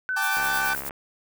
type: tone with vibrato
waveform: sine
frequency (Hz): 1507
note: F#6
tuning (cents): +31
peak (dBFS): -24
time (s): 0.09-0.75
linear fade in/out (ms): 0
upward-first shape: sine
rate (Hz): 9.6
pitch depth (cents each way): 10
type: chord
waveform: sawtooth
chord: G suspended second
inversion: none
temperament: equal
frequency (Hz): 784 / 880 / 1174.7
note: G5 / A5 / D6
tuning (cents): 0 / 0 / 0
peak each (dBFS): -27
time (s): 0.16-0.74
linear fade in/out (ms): 10
type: noise with tremolo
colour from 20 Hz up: violet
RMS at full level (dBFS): -31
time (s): 0.22-0.89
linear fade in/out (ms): 0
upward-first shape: sine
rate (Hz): 9.4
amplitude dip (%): 65
type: click train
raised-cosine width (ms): 0.5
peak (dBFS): -20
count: 38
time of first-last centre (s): 0.37-0.909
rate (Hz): 68.7
effects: none